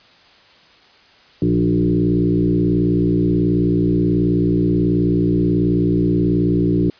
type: tone with frequency modulation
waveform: sine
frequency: 236.1 Hz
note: A#3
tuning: 22 cents sharp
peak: -13 dBFS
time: 1.42-6.9 s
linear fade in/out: 2 ms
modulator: 58.6 Hz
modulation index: 2.3
effects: white hiss -49 dBFS RMS until 6.99 s + resampled to 11025 Hz